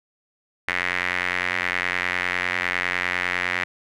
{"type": "tone with band-pass filter", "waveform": "sawtooth", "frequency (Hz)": 89.9, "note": "F#2", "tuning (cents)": -49, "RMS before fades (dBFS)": -25, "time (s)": [0.68, 3.64], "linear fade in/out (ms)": 5, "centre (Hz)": 2000, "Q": 3.9, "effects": []}